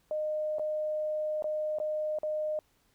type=tone with dropouts; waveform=sine; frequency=613 Hz; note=D#5; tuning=26 cents flat; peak=-29 dBFS; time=0.11-2.59 s; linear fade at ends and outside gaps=1 ms; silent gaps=0.585-0.595 / 1.423-1.442 / 1.786-1.8 / 2.187-2.232 s; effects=pink hiss -70 dBFS RMS until 2.94 s